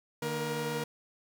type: tone cluster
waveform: sawtooth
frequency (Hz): 151.3 / 231 / 474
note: D#3 / A#3 / A#4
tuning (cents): -48 / -16 / +29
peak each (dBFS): -33 / -36 / -30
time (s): 0.22-0.84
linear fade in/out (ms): 5
effects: none